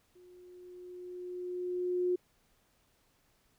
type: tone with level ramp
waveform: sine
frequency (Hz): 359.6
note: F#4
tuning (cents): -49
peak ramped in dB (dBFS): -55 to -26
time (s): 0.15-2.16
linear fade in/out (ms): 10
effects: pink hiss -71 dBFS RMS until 3.58 s